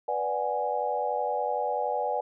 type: chord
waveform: sine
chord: G# half-diminished seventh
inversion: first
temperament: equal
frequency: 493.9 / 587.3 / 740 / 830.6 Hz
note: B4 / D5 / F#5 / G#5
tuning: 0 / 0 / 0 / 0 cents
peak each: -32 / -32 / -32 / -30 dBFS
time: 0.08-2.21 s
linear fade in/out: 5 ms
effects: none